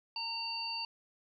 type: harmonic tone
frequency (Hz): 918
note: A#5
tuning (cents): -27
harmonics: 1 / 3 / 5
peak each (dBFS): -42 / -42 / -37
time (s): 0.16-0.85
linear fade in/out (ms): 2
effects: 12-bit